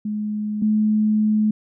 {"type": "tone pair in turn", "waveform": "sine", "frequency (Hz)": [211.1, 214], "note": ["G#3", "A3"], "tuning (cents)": [29, -48], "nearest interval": "unison", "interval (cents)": 23, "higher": "second", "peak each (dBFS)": [-22, -15], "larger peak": "second", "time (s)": [[0.05, 0.62], [0.62, 1.51]], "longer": "second", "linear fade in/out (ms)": 5, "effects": []}